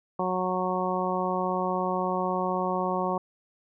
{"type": "harmonic tone", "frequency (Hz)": 183.8, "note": "F#3", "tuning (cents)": -11, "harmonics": [1, 2, 3, 4, 5, 6], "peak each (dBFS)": [-32, -32, -32, -32, -32, -32], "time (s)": [0.19, 3.18], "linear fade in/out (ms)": 5, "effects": []}